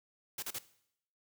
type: noise bursts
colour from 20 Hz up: white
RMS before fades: -39 dBFS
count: 3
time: 0.38-0.587 s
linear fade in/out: 5 ms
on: 45 ms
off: 36 ms
effects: noise-tail reverb RT60 0.7 s tail -17 dB re dry